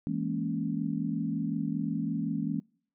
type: chord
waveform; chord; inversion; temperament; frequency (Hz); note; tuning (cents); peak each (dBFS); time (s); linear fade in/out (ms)
sine; A# half-diminished seventh; second; equal; 164.81 / 207.7 / 233.1 / 277.2; E3 / G#3 / A#3 / C#4; 0 / 0 / 0 / 0; -34; 0.07-2.6; 0
effects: noise-tail reverb RT60 0.5 s tail -25 dB re dry